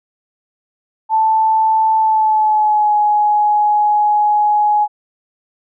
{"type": "tone with pitch glide", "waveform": "sine", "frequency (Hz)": [880, 838.3], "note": ["A5", "G#5"], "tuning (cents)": [0, 16], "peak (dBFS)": -10, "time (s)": [1.09, 4.88], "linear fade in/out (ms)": 50, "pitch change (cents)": -84, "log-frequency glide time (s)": [1.97, 2.95], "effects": []}